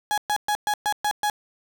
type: tone bursts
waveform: 35% pulse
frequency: 835 Hz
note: G#5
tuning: 9 cents sharp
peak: -19 dBFS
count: 7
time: 0.11-1.299 s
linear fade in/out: 0 ms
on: 67 ms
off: 120 ms
effects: none